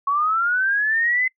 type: linear sweep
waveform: sine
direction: up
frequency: 1100 to 2052 Hz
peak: -17 dBFS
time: 0.07-1.28 s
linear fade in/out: 5 ms
effects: noise-tail reverb RT60 0.1 s tail -25 dB re dry